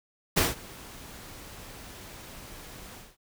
pink noise with ADSR envelope, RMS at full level -21 dBFS, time 0.36-3.17 s, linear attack 17 ms, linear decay 170 ms, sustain -24 dB, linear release 220 ms, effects none

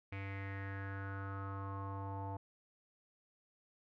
square tone with low-pass filter sweep, 98 Hz, G2, in tune, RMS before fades -43 dBFS, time 0.12-2.37 s, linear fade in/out 5 ms, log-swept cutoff 2300 to 840 Hz, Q 5.9, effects none

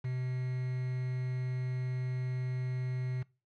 triangle tone with quantisation, 127.3 Hz, C3, 47 cents flat, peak -30 dBFS, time 0.04-3.23 s, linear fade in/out 10 ms, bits 8, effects noise-tail reverb RT60 0.3 s tail -22 dB re dry + low-pass 3000 Hz 12 dB/octave

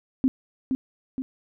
sine tone with echo, 261.6 Hz, C4, in tune, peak -16 dBFS, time 0.24-0.28 s, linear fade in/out 0 ms, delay 470 ms, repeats 2, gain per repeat -5 dB, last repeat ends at 1.22 s, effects none

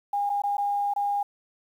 sine tone with dropouts, 812 Hz, G#5, 39 cents flat, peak -23 dBFS, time 0.13-1.23 s, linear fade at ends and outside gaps 5 ms, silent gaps 0.295-0.299 / 0.42-0.436 / 0.57-0.58 / 0.938-0.961 s, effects 9-bit

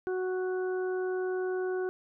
harmonic tone, 370 Hz, F#4, in tune, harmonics 1 / 2 / 3 / 4, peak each -29 / -42 / -48 / -42 dBFS, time 0.07-1.89 s, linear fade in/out 0 ms, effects none

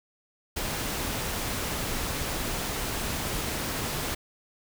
pink noise, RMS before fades -31 dBFS, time 0.56-4.15 s, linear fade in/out 10 ms, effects none

